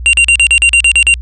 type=tone bursts; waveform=square; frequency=2768 Hz; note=F7; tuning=16 cents flat; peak=-5 dBFS; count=10; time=0.06-1.14 s; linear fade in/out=0 ms; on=72 ms; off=40 ms; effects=added 60 Hz sine -20 dBFS peak until 1.21 s + resampled to 24000 Hz